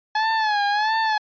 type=tone with vibrato; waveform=30% pulse; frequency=851 Hz; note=G#5; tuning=42 cents sharp; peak=-16 dBFS; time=0.15-1.18 s; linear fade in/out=5 ms; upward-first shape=sine; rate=1.5 Hz; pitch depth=83 cents each way; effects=resampled to 11025 Hz